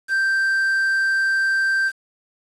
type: tone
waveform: triangle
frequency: 1568 Hz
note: G6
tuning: in tune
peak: -15 dBFS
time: 0.08-1.92 s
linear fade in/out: 50 ms
effects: resampled to 24000 Hz + 7-bit